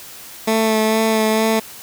15% pulse tone with vibrato, 220 Hz, A3, in tune, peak -8 dBFS, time 0.47-1.6 s, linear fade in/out 10 ms, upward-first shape sine, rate 2.2 Hz, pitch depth 17 cents each way, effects white hiss -37 dBFS RMS until 1.82 s

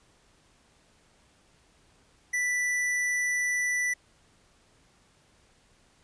square tone, 1975.5 Hz, B6, in tune, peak -26 dBFS, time 2.33-3.94 s, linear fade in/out 10 ms, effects pink hiss -63 dBFS RMS until 6.03 s + resampled to 22050 Hz

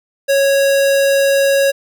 square tone, 552 Hz, C#5, 7 cents flat, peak -11 dBFS, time 0.28-1.72 s, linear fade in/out 20 ms, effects none

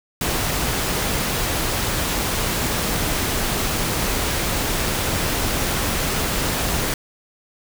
pink noise, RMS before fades -22 dBFS, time 0.21-6.94 s, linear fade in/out 2 ms, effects none

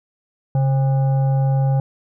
sine tone with frequency modulation, 136.3 Hz, C#3, 29 cents flat, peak -14 dBFS, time 0.55-1.8 s, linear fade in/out 2 ms, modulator 670 Hz, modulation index 0.36, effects none

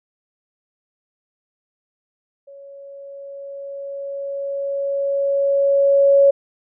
sine tone with level ramp, 557 Hz, C#5, 8 cents sharp, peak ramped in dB -38 to -8 dBFS, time 2.47-6.31 s, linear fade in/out 10 ms, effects none

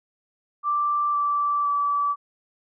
sine tone with pitch steps, 1174.7 / 1163.9 / 1153.2 Hz, D6 / D6 / D6, 0 / -16 / -32 cents, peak -20 dBFS, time 0.63-2.16 s, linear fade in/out 50 ms, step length 510 ms, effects none

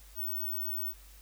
sine tone, 15804 Hz, B9, in tune, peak -32 dBFS, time 0.15-0.94 s, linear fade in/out 50 ms, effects added 50 Hz sine -52 dBFS peak until 1.21 s + white hiss -58 dBFS RMS until 1.21 s

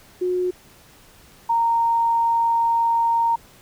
sine tone pair in turn, 362.7 / 925.6 Hz, F#4 / A#5, -34 / -13 cents, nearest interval octave + major third, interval 1621 cents, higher second, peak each -19 / -16 dBFS, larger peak second, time 0.21-0.51 / 1.49-3.36 s, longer second, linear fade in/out 10 ms, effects pink hiss -50 dBFS RMS until 3.61 s

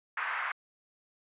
pink band-pass noise, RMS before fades -34 dBFS, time 0.17-0.52 s, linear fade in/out 5 ms, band 1100 to 2000 Hz, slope 24 dB/octave, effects resampled to 8000 Hz

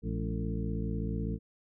harmonic tone with a mistuned harmonic, 56 Hz, A1, 31 cents sharp, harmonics 1 / 2 / 3 / 4 / 5 / 6 / 8, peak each -35 / -37 / -37 / -38 / -42 / -45 / -43 dBFS, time 0.02-1.39 s, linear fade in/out 50 ms, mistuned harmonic 4, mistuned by -89 cents, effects none

